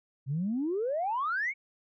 sine exponential sweep, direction up, 127.2 to 2290 Hz, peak -27 dBFS, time 0.26-1.54 s, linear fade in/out 50 ms, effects tanh soft clip ceiling -23 dBFS

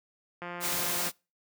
click train, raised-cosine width 0.5 ms, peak -24 dBFS, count 118, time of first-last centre 0.42-1.089 s, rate 175 Hz
white noise, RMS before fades -31 dBFS, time 0.6-1.12 s, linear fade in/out 50 ms
effects noise-tail reverb RT60 0.3 s tail -26 dB re dry + high-pass 80 Hz 12 dB/octave

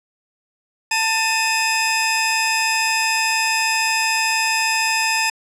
20% pulse tone pair together, 893 / 2526 Hz, A5 / D#7, +25 / +26 cents, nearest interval octave + tritone, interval 1801 cents, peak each -15 dBFS, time 0.91-5.3 s, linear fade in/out 5 ms, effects low-pass 12000 Hz 12 dB/octave

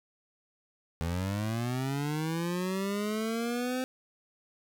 25% pulse linear sweep, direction up, 80.4 to 259.2 Hz, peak -26 dBFS, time 1.01-3.84 s, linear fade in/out 0 ms, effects none

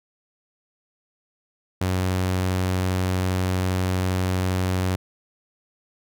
sawtooth tone, 92.5 Hz, F#2, in tune, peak -17 dBFS, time 1.81-4.96 s, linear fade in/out 5 ms, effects none

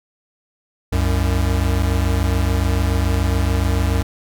square tone pair together, 65 / 91.99 Hz, C2 / F#2, -11 / -10 cents, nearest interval tritone, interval 601 cents, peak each -19 / -19 dBFS, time 0.92-4.03 s, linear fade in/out 10 ms, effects none

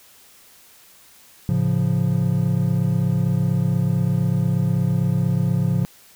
triangle chord, A augmented, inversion none, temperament equal, 110 / 138.59 / 174.61 Hz, A2 / C#3 / E#3, 0 / 0 / 0 cents, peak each -21 / -19 / -19 dBFS, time 1.49-5.85 s, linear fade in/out 0 ms, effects white hiss -50 dBFS RMS until 6.15 s

